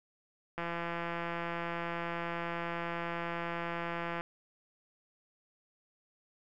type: click train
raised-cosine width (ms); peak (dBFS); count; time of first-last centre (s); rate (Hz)
0.5; -22; 618; 0.58-4.209; 170
effects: none